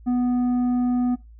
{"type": "tone with tanh clipping", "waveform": "sine", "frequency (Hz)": 246.9, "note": "B3", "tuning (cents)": 0, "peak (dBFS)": -20, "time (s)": [0.06, 1.16], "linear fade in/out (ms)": 20, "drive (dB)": 7, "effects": ["noise-tail reverb RT60 0.2 s tail -18 dB re dry", "added 56 Hz sine -43 dBFS peak until 1.39 s"]}